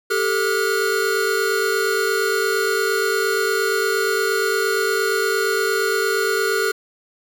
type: tone cluster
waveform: square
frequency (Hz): 394.3 / 442.9 / 1437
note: G4 / A4 / F6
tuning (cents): +10 / +11 / +49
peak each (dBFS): -23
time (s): 0.1-6.72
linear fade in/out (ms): 10
effects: none